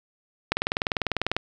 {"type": "click train", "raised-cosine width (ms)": 0.3, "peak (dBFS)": -7, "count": 18, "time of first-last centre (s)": [0.52, 1.366], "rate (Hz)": 20.1, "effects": []}